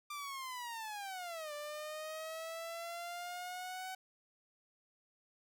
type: linear two-way sweep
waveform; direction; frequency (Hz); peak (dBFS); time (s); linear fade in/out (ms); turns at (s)
sawtooth; down then up; 1191 to 587.3 to 754; -38; 0.1-3.95; 5; 1.53
effects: none